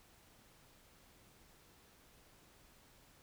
silence, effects pink hiss -65 dBFS RMS until 3.22 s

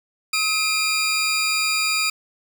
20% pulse tone pair together, 1271.4 / 2400 Hz, D#6 / D7, +37 / +37 cents, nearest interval major seventh, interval 1100 cents, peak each -21 / -15 dBFS, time 0.33-2.1 s, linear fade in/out 5 ms, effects none

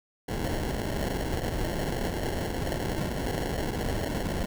pink noise with sample-and-hold, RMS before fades -30 dBFS, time 0.28-4.46 s, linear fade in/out 10 ms, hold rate 1225 Hz, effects none

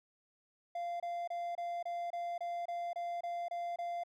triangle tone bursts, 693 Hz, F5, 14 cents flat, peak -34 dBFS, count 12, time 0.75-4.036 s, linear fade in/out 5 ms, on 250 ms, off 26 ms, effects none

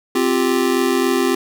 square chord, C suspended fourth, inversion none, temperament just, 261.6 / 348.8 / 392.4 Hz, C4 / F4 / G4, 0 / -2 / +2 cents, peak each -20 dBFS, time 0.15-1.35 s, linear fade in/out 5 ms, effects none

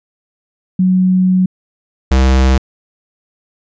sine / square tone pair in turn, 185 / 65.41 Hz, F#3 / C2, 0 / 0 cents, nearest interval octave + tritone, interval 1800 cents, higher first, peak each -8 dBFS, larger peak neither, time 0.79-1.46 / 2.11-2.58 s, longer first, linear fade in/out 5 ms, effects resampled to 16000 Hz

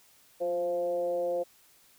sine tone with frequency modulation, 523.3 Hz, C5, in tune, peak -27 dBFS, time 0.4-1.44 s, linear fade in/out 20 ms, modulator 171 Hz, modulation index 0.65, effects white hiss -61 dBFS RMS until 1.98 s

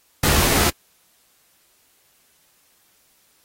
pink noise with comb filter, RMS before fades -18 dBFS, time 0.23-0.7 s, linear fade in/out 5 ms, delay 14 ms, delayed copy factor +0.55, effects white hiss -60 dBFS RMS until 3.44 s + AAC 48 kbps

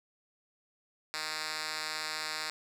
5% pulse tone with band-pass filter, 155.5 Hz, D#3, 1 cent flat, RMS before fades -37 dBFS, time 1.14-2.5 s, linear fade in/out 0 ms, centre 4300 Hz, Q 1, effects none

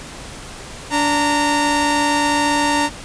sawtooth tone pair together, 289.8 / 920.1 Hz, D4 / A#5, -23 / -23 cents, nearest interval octave + minor sixth, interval 2000 cents, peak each -15 / -13 dBFS, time 0.9-2.9 s, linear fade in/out 50 ms, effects pink hiss -34 dBFS RMS until 3.04 s + resampled to 22050 Hz

